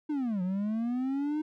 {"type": "linear two-way sweep", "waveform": "triangle", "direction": "down then up", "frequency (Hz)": [310.5, 177.9, 310.5], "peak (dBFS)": -26, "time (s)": [0.09, 1.42], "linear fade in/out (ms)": 10, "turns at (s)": 0.42, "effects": []}